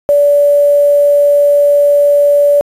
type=tone with quantisation; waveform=sine; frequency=577 Hz; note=D5; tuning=31 cents flat; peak=-5 dBFS; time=0.09-2.61 s; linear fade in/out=0 ms; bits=5; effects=resampled to 32000 Hz